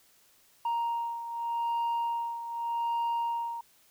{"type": "beating tone pair", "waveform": "sine", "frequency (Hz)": [934, 934.84], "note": ["A#5", "A#5"], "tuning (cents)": [3, 5], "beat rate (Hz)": 0.84, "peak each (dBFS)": [-28, -33], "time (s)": [0.65, 3.61], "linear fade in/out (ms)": 5, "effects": ["tanh soft clip ceiling -26 dBFS", "white hiss -63 dBFS RMS until 3.9 s"]}